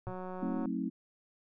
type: click train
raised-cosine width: 1 ms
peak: -29 dBFS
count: 109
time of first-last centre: 0.07-0.657 s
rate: 184 Hz
type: tone with exponential decay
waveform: sine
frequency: 121 Hz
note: B2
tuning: 35 cents flat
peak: -33 dBFS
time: 0.07-0.18 s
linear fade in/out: 0 ms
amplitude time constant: 23 ms
type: chord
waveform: sine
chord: F# diminished seventh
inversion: none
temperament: just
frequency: 185 / 222 / 266.4 / 319.7 Hz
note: F#3 / A3 / C4 / Eb4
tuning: 0 / +16 / +31 / +47 cents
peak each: -38 / -37 / -36 / -39 dBFS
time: 0.41-0.9 s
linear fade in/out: 20 ms
effects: none